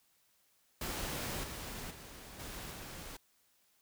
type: noise with level steps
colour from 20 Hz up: pink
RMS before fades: -39 / -44 / -51 / -45 / -47 dBFS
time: 0.81-3.17 s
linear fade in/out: 5 ms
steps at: 1.43 / 1.9 / 2.39 / 2.71 s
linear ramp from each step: 10 ms
effects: white hiss -72 dBFS RMS until 3.81 s